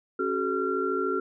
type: tone cluster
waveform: sine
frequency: 275 / 375.4 / 428.9 / 1372 Hz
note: C#4 / F#4 / A4 / F6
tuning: -14 / +25 / -44 / -31 cents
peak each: -33 / -28 / -31 / -30 dBFS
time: 0.19-1.2 s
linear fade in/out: 5 ms
effects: none